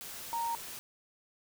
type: tone in noise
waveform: sine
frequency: 929 Hz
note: A#5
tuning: 6 cents flat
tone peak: -31 dBFS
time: 0.33-0.55 s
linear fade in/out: 0 ms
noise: white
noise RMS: -44 dBFS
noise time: 0.01-0.79 s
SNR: +10 dB
effects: none